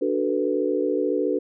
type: chord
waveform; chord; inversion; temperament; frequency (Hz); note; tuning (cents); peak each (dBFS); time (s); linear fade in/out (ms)
sine; B minor seventh; first; equal with one note detuned; 293.7 / 372.4 / 440 / 493.9; D4 / F#4 / A4 / B4; 0 / +11 / 0 / 0; -26; 0.01-1.39; 10
effects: none